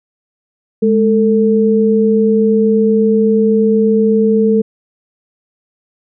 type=tone pair together; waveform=sine; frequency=210.4 / 445.9 Hz; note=G#3 / A4; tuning=+23 / +23 cents; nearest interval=octave + minor second; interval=1300 cents; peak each=-11 dBFS; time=0.82-4.62 s; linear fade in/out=10 ms; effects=none